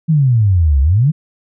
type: exponential two-way sweep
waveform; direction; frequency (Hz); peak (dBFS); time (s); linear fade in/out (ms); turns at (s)
sine; down then up; 166.3 to 65.41 to 166.3; -8; 0.08-1.12; 20; 0.81
effects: none